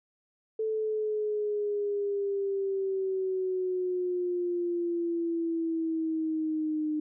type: exponential sweep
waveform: sine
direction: down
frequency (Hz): 440 to 304.1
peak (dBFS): -27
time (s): 0.59-7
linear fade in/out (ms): 5
effects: none